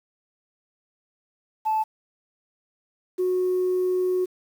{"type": "tone pair in turn", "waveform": "sine", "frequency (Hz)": [872, 366.6], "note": ["A5", "F#4"], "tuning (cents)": [-16, -16], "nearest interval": "octave + minor third", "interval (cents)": 1500, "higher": "first", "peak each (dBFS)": -19, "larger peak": "neither", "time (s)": [[1.65, 1.84], [3.18, 4.26]], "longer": "second", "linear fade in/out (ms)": 20, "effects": ["tanh soft clip ceiling -17 dBFS", "8-bit"]}